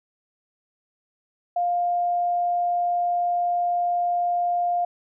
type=tone; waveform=sine; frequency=703 Hz; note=F5; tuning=11 cents sharp; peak=-20 dBFS; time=1.56-4.85 s; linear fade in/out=5 ms; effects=none